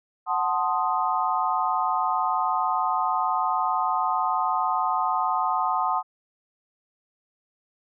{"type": "chord", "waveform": "sine", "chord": "F# diminished seventh", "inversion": "none", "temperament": "equal", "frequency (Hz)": [740, 880, 1046.5, 1244.5], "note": ["F#5", "A5", "C6", "Eb6"], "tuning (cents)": [0, 0, 0, 0], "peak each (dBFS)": -27, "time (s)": [0.26, 6.03], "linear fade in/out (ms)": 50, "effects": []}